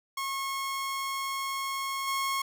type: tone with level steps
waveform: sawtooth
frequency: 1088 Hz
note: C#6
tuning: 33 cents flat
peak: -27 / -24 dBFS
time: 0.17-2.42 s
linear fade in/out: 5 ms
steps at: 2.07 s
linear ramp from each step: 10 ms
effects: none